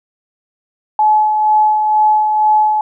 sine tone with tremolo, 855 Hz, A5, 50 cents flat, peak -7 dBFS, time 0.99-2.81 s, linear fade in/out 2 ms, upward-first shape sine, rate 2.1 Hz, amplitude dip 40%, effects none

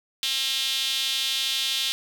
sawtooth tone with high-pass filter, 267.8 Hz, C4, 40 cents sharp, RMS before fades -26 dBFS, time 0.23-1.92 s, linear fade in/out 0 ms, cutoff 3400 Hz, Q 4, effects none

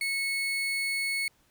35% pulse tone, 2200 Hz, C#7, 14 cents flat, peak -26 dBFS, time 0.01-1.28 s, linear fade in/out 2 ms, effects pink hiss -66 dBFS RMS until 1.5 s

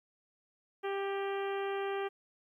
harmonic tone with a mistuned harmonic, 394.8 Hz, G4, 12 cents sharp, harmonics 1 / 2 / 3 / 4 / 5 / 6 / 7 / 8, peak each -34 / -40 / -44 / -46 / -48 / -50 / -51 / -52 dBFS, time 0.83-2.09 s, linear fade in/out 20 ms, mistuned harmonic 5, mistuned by -28 cents, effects 12-bit

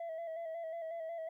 sine tone with vibrato, 659.3 Hz, E5, in tune, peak -36 dBFS, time 0-1.29 s, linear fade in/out 5 ms, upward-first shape square, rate 5.5 Hz, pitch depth 39 cents each way, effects tanh soft clip ceiling -38 dBFS + 13-bit

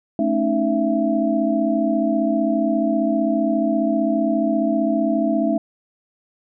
sine tone cluster, 218 / 274.2 / 309.2 / 667 Hz, A3 / C#4 / D#4 / E5, -16 / -19 / -11 / +20 cents, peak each -22 dBFS, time 0.19-5.58 s, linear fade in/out 2 ms, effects none

